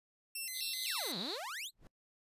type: tone with vibrato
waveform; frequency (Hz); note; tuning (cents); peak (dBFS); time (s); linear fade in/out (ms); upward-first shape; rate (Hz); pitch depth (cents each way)
5% pulse; 2349; D7; 0; -30; 0.35-1.12; 5; square; 3.9; 240
type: band-pass noise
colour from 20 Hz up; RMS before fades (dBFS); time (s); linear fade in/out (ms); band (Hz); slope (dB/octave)
white; -42; 0.53-1.39; 50; 3700 to 4300; 96
type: exponential two-way sweep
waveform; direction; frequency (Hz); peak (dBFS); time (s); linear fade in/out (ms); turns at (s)
sawtooth; down then up; 4435 to 162.2 to 4435; -37; 0.81-1.71; 50; 1.18
type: noise with exponential growth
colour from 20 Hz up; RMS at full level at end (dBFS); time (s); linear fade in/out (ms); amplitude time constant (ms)
brown; -48; 1.72-1.87; 0; 31
effects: noise-tail reverb RT60 0.1 s tail -24 dB re dry + resampled to 32000 Hz